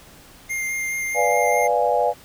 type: tone with vibrato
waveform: square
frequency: 2111 Hz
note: C7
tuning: 15 cents sharp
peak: -24 dBFS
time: 0.49-1.68 s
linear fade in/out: 20 ms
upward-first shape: sine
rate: 4.8 Hz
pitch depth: 9 cents each way
type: chord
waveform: sine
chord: B diminished seventh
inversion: none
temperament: equal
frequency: 493.9 / 587.3 / 698.5 / 830.6 Hz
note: B4 / D5 / F5 / Ab5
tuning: 0 / 0 / 0 / 0 cents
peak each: -22 dBFS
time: 1.14-2.14 s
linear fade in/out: 50 ms
effects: pink hiss -47 dBFS RMS until 2.24 s